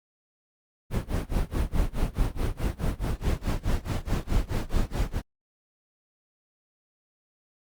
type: noise with tremolo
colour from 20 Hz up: brown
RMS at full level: -23 dBFS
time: 0.9-5.22 s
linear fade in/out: 50 ms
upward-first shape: sine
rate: 4.7 Hz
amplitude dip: 95%
effects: Opus 32 kbps